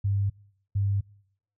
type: tone pair in turn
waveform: sine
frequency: 99.7 / 99.7 Hz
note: G2 / G2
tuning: +30 / +30 cents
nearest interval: unison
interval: 0 cents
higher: neither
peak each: -22 dBFS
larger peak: neither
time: 0.04-0.3 / 0.75-1.01 s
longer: neither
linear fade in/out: 10 ms
effects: noise-tail reverb RT60 0.7 s tail -25 dB re dry